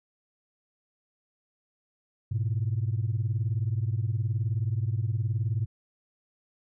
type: beating tone pair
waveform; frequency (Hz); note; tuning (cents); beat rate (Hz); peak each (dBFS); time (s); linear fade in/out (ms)
sine; 103.83 / 122.83; G#2 / B2; 0 / -9; 19; -26 / -28; 2.31-5.66; 10
effects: tanh soft clip ceiling -20 dBFS